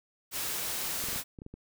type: noise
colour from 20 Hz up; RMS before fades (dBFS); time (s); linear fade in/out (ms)
white; -34; 0.31-1.24; 50
type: clicks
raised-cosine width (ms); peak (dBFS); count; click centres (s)
3; -31; 8; 1.039 / 1.086 / 1.13 / 1.161 / 1.388 / 1.419 / 1.464 / 1.54
effects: none